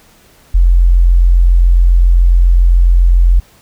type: tone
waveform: sine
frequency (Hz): 43.65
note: F1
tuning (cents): 0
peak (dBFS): -4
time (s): 0.54-3.4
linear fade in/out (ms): 10
effects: pink hiss -46 dBFS RMS until 3.61 s

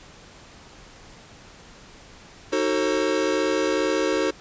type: chord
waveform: square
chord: D# diminished seventh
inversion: none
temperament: just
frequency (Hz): 311.1 / 373.4 / 448 / 537.6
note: D#4 / F#4 / A4 / C5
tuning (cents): 0 / +16 / +31 / +47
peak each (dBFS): -27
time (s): 2.52-4.31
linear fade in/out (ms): 10
effects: pink hiss -47 dBFS RMS until 4.4 s + resampled to 16000 Hz

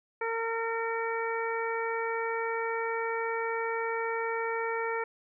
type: harmonic tone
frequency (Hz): 456.3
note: A#4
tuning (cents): -37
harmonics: 1 / 2 / 3 / 4 / 5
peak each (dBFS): -32 / -35 / -37 / -38 / -39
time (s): 0.21-5.04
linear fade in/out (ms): 5
effects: none

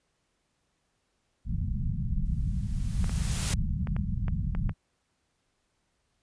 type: low-pass noise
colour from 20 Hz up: pink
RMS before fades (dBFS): -29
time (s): 1.45-4.74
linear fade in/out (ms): 50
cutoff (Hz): 200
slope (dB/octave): 48
type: noise with exponential growth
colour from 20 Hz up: white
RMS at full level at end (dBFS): -30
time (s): 2.25-3.54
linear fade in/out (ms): 5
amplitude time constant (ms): 280
type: clicks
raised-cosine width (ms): 0.5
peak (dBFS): -24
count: 7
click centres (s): 3.043 / 3.095 / 3.872 / 3.965 / 4.282 / 4.55 / 4.694
effects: pink hiss -75 dBFS RMS until 6.22 s + resampled to 22050 Hz

